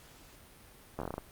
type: slowing click train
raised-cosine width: 1 ms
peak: -22 dBFS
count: 9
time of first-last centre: 0.99-1.181 s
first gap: 12 ms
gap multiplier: 1.19
effects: pink hiss -56 dBFS RMS until 1.31 s + Opus 48 kbps